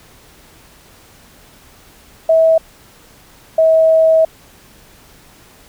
sine tone pair in turn, 648 / 643.5 Hz, E5 / E5, -30 / -42 cents, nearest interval unison, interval 12 cents, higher first, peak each -7 dBFS, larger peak neither, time 2.29-2.58 / 3.58-4.25 s, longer second, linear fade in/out 5 ms, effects pink hiss -45 dBFS RMS until 5.68 s

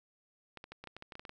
clicks, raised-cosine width 0.3 ms, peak -30 dBFS, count 12, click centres 0.573 / 0.641 / 0.72 / 0.84 / 0.873 / 0.966 / 1.024 / 1.122 / 1.154 / 1.195 / 1.252 / 1.294 s, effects none

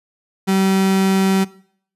35% pulse tone, 192 Hz, G3, 36 cents flat, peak -12 dBFS, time 0.47-1.45 s, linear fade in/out 20 ms, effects noise-tail reverb RT60 0.6 s tail -20 dB re dry + resampled to 32000 Hz

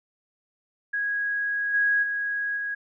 sine tone with level steps, 1653 Hz, G#6, 9 cents flat, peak -24 / -19 / -25 / -27 dBFS, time 0.93-2.75 s, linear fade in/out 10 ms, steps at 1.73 / 2.02 / 2.56 s, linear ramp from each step 20 ms, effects none

